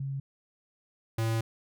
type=tone pair in turn; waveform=sine / square; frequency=136.9 / 112.84 Hz; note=C#3 / A2; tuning=-21 / +44 cents; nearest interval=minor third; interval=335 cents; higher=first; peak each=-31 / -27 dBFS; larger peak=second; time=0-0.2 / 1.18-1.41 s; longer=second; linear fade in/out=5 ms; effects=none